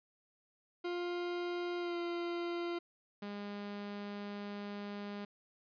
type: tone with pitch glide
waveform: 40% pulse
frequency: 351.1 to 345.1 Hz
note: F4 to F4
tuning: +9 to -21 cents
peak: -35 dBFS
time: 0.84-2.79 s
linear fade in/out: 10 ms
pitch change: -30 cents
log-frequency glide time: 1.78-1.97 s
type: tone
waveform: sawtooth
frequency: 203.9 Hz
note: G#3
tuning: 32 cents flat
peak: -37 dBFS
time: 3.22-5.25 s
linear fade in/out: 5 ms
effects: resampled to 11025 Hz